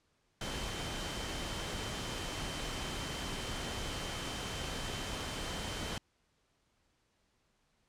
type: tone in noise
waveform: sine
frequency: 3092 Hz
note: G7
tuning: 24 cents flat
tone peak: -47 dBFS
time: 0.41-5.98 s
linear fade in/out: 2 ms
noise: pink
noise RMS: -39 dBFS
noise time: 0.41-5.98 s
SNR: -11 dB
effects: pink hiss -75 dBFS RMS until 7.88 s + low-pass 8000 Hz 12 dB/octave